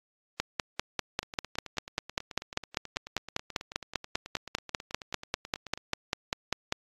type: two click trains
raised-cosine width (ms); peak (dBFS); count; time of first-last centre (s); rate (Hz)
0.2; -10 / -23; 33 / 43; 0.4-6.724 / 1.23-5.775; 5.06 / 9.24
effects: AAC 32 kbps